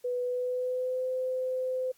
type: tone with pitch glide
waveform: sine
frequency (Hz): 493.9 to 512.8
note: B4 to C5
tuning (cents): 0 to -35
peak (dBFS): -28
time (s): 0.04-1.92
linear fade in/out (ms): 10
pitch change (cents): +65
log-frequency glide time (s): 0.22-1.08
effects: white hiss -65 dBFS RMS until 1.97 s + AAC 64 kbps